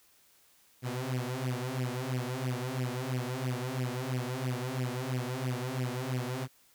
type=tone with flanger; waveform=sawtooth; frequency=127 Hz; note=B2; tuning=49 cents sharp; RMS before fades=-34 dBFS; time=0.82-6.48 s; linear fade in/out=50 ms; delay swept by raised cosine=0.37 to 5.87 ms; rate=3 Hz; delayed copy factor=+1; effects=white hiss -64 dBFS RMS until 6.74 s